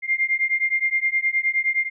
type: beating tone pair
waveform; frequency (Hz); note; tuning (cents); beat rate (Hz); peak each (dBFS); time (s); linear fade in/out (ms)
sine; 2105 / 2114.6; C7 / C7; +10 / +18; 9.6; -22 / -22; 0.02-1.9; 50
effects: none